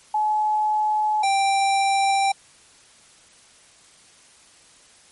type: tone pair in turn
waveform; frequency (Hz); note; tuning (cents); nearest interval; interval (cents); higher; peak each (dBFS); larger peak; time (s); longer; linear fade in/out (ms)
sine / square; 853 / 785.7; G#5 / G5; +46 / +4; minor second; 142; first; -18; neither; 0.14-1.23 / 1.23-2.32; neither; 5
effects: white hiss -52 dBFS RMS until 5.11 s + MP3 48 kbps